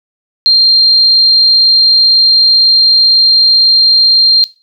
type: tone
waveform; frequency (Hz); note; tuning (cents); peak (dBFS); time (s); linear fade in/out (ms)
sine; 4186; C8; 0; -3; 0.46-4.44; 0
effects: noise-tail reverb RT60 0.3 s tail -18 dB re dry